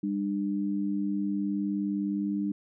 sine tone pair together, 200.2 / 299.7 Hz, G3 / D4, +37 / +35 cents, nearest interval perfect fifth, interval 698 cents, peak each -29 / -30 dBFS, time 0.03-2.52 s, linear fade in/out 5 ms, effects none

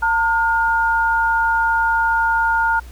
sine tone pair together, 908 / 1425.1 Hz, A#5 / F6, -46 / +35 cents, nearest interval minor sixth, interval 781 cents, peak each -17 dBFS, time 0.02-2.8 s, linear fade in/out 10 ms, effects added 60 Hz sine -34 dBFS peak until 2.91 s + pink hiss -47 dBFS RMS until 2.91 s

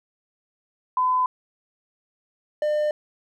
sine / triangle tone pair in turn, 1012 / 601.5 Hz, B5 / D5, +42 / +41 cents, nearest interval major sixth, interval 901 cents, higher first, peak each -18 dBFS, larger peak neither, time 0.97-1.26 / 2.62-2.91 s, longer neither, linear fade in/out 2 ms, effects none

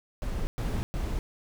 brown noise bursts, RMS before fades -30 dBFS, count 3, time 0.22-1.19 s, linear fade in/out 0 ms, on 250 ms, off 110 ms, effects none

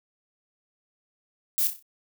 violet noise with echo, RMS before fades -24 dBFS, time 1.58-1.67 s, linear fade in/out 0 ms, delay 31 ms, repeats 5, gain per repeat -7 dB, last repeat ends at 1.825 s, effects none

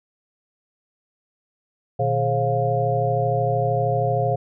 sine tone cluster, 120.9 / 153.9 / 419 / 537 / 702 Hz, B2 / D#3 / G#4 / C5 / F5, -36 / -19 / +15 / +45 / +9 cents, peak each -23 / -30 / -27 / -24 / -23 dBFS, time 1.99-4.36 s, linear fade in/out 10 ms, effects none

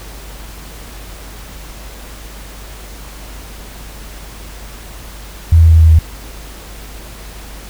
sine tone with pitch steps, 82.41 / 81.75 / 81.09 / 80.43 / 79.79 Hz, E2 / E2 / E2 / E2 / D#2, 0 / -14 / -28 / -42 / +44 cents, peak -3 dBFS, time 5.52-5.99 s, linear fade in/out 5 ms, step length 94 ms, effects added 50 Hz sine -31 dBFS peak until 7.69 s + pink hiss -35 dBFS RMS until 7.69 s

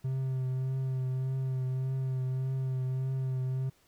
triangle tone with vibrato, 130.8 Hz, C3, in tune, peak -27 dBFS, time 0.04-3.7 s, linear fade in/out 10 ms, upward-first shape triangle, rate 1.7 Hz, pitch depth 28 cents each way, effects pink hiss -66 dBFS RMS until 3.87 s

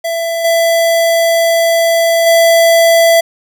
square tone with level steps, 667 Hz, E5, 20 cents sharp, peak -15 / -9 / -6 dBFS, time 0.04-3.21 s, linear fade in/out 10 ms, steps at 0.44 / 2.26 s, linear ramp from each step 10 ms, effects none

